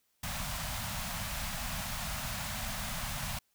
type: band-stop noise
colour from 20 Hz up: pink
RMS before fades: -37 dBFS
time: 0.23-3.39 s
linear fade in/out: 5 ms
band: 230 to 610 Hz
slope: 48 dB/octave
effects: white hiss -75 dBFS RMS until 3.54 s